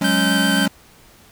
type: chord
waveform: square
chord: F# suspended second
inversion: none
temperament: equal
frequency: 185 / 207.7 / 277.2 Hz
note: F#3 / G#3 / C#4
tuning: 0 / 0 / 0 cents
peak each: -22 dBFS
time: 0.01-0.68 s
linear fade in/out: 5 ms
type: tone with vibrato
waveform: 25% pulse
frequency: 1548 Hz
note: G6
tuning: 22 cents flat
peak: -15 dBFS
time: 0.04-0.66 s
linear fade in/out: 5 ms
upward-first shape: square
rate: 7.6 Hz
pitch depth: 9 cents each way
effects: pink hiss -49 dBFS RMS until 1.31 s